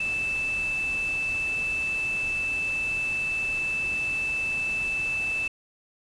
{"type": "tone in noise", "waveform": "sine", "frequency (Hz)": 2637, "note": "E7", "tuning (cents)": 0, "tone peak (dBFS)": -25, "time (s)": [0, 5.48], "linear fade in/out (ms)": 5, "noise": "pink", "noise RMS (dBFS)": -41, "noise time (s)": [0, 5.48], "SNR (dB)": 13, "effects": ["resampled to 24000 Hz"]}